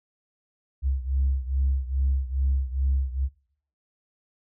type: beating tone pair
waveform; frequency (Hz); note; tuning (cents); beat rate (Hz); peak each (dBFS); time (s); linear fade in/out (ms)
sine; 66.4 / 68.8; C2 / C#2; +26 / -12; 2.4; -23 / -26; 0.82-3.29; 50
effects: noise-tail reverb RT60 0.6 s tail -21 dB re dry + tanh soft clip ceiling -16 dBFS